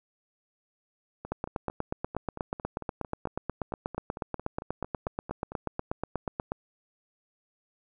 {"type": "two click trains", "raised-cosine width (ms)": 1, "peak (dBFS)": [-16, -24], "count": [44, 20], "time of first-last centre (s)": [[1.32, 6.52], [1.25, 5.52]], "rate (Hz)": [8.27, 4.45], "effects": []}